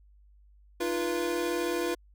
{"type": "tone cluster", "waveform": "square", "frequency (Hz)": [307.4, 346.5, 487.8, 682], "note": ["D#4", "F4", "B4", "F5"], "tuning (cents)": [-21, -14, -21, -41], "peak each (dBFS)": [-37, -31, -34, -40], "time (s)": [0.8, 1.95], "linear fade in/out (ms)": 10, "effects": ["added 50 Hz sine -55 dBFS peak until 2.14 s"]}